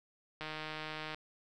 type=click train; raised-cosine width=0.3 ms; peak=-25 dBFS; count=115; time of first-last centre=0.41-1.145 s; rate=155 Hz; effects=none